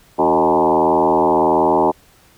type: tone with frequency modulation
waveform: sine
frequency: 618 Hz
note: D#5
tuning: 12 cents flat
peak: -11 dBFS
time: 0.18-1.92 s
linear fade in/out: 20 ms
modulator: 81.4 Hz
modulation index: 4.3
effects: pink hiss -51 dBFS RMS until 2.37 s